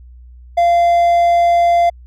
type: tone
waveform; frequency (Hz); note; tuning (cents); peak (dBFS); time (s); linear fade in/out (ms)
triangle; 690; F5; -21; -7; 0.57-1.9; 10
effects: added 61 Hz sine -36 dBFS peak until 2.06 s